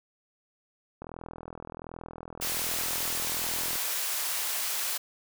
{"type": "click train", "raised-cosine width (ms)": 1, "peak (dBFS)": -26, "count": 114, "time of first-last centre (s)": [1.02, 3.756], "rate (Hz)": 41.3}
{"type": "high-pass noise", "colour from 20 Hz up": "white", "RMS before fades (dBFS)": -31, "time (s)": [2.41, 4.98], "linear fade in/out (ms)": 10, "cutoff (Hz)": 610, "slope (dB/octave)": 12}
{"effects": []}